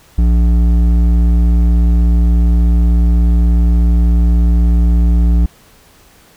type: tone with hard clipping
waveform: sine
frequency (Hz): 58.27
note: A#1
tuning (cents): 0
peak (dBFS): -9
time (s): 0.18-5.46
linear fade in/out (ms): 5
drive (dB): 9
effects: pink hiss -46 dBFS RMS until 6.36 s